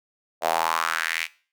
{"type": "tone with high-pass filter sweep", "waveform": "square", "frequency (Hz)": 40.9, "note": "E1", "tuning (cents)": -13, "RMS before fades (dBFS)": -25, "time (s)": [0.41, 1.28], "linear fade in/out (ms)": 50, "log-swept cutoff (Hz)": [640, 2400], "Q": 3.7, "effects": ["noise-tail reverb RT60 0.4 s tail -19 dB re dry"]}